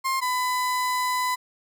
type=tone pair in turn; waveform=35% pulse; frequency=1060 / 1002.3 Hz; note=C6 / B5; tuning=+22 / +25 cents; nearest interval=minor second; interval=97 cents; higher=first; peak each=-21 dBFS; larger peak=neither; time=0.04-0.21 / 0.21-1.36 s; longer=second; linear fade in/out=20 ms; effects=none